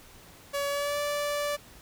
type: tone with pitch glide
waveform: sawtooth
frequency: 566 to 582.9 Hz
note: C#5 to D5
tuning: +36 to -13 cents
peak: -24 dBFS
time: 0.53-1.57 s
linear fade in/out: 20 ms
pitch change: +51 cents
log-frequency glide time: 0.68-0.99 s
effects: pink hiss -52 dBFS RMS until 1.81 s